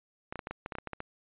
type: clicks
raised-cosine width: 0.5 ms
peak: -22 dBFS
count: 12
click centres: 0.325 / 0.357 / 0.392 / 0.471 / 0.51 / 0.661 / 0.722 / 0.753 / 0.785 / 0.873 / 0.933 / 1.004 s
effects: resampled to 8000 Hz